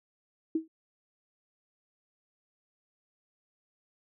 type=tone with exponential decay; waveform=sine; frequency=321.1 Hz; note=E4; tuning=45 cents flat; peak=-22 dBFS; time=0.55-0.68 s; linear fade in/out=5 ms; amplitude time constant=27 ms; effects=none